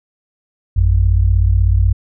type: tone pair together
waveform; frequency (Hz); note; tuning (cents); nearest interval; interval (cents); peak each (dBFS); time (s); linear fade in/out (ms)
sine; 54.6 / 90.9; A1 / F#2; -13 / -30; major sixth; 883; -12; 0.76-1.93; 10
effects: none